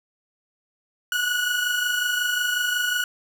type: tone pair together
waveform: 30% pulse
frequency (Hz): 1458 / 1483.5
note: F#6 / F#6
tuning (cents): -26 / +4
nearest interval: unison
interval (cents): 30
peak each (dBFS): -20 / -25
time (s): 1.12-3.04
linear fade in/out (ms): 2
effects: none